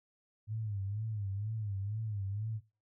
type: tone with vibrato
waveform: sine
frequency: 104 Hz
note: G#2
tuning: 3 cents sharp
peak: -34 dBFS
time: 0.47-2.61 s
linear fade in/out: 50 ms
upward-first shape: sine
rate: 2.1 Hz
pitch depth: 120 cents each way
effects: noise-tail reverb RT60 0.3 s tail -21 dB re dry